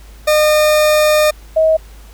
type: tone pair in turn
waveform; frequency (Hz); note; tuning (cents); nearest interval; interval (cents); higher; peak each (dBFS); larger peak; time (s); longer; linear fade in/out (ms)
40% pulse / sine; 608 / 636.3; D#5 / D#5; -40 / +39; minor second; 79; second; -8; neither; 0.27-1.31 / 1.56-1.77; first; 10
effects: added 52 Hz sine -35 dBFS peak until 2.13 s + pink hiss -45 dBFS RMS until 2.13 s